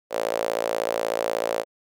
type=tone with high-pass filter; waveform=sawtooth; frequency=56.4 Hz; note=A1; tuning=44 cents sharp; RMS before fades=-26 dBFS; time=0.1-1.65 s; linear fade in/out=50 ms; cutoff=540 Hz; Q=4.8; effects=none